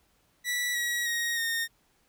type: tone with pitch steps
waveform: sawtooth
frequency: 1955 / 1915.9 / 1877.5 / 1840 Hz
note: B6 / A#6 / A#6 / A#6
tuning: -18 / +47 / +12 / -23 cents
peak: -24 dBFS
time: 0.44-1.68 s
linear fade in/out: 50 ms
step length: 310 ms
effects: pink hiss -68 dBFS RMS until 2.08 s